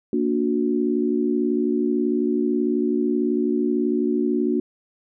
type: chord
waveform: sine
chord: Bb augmented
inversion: none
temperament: just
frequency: 233.1 / 291.4 / 364.2 Hz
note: Bb3 / D4 / F#4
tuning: 0 / -13 / -27 cents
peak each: -23 dBFS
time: 0.13-4.6 s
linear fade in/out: 2 ms
effects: none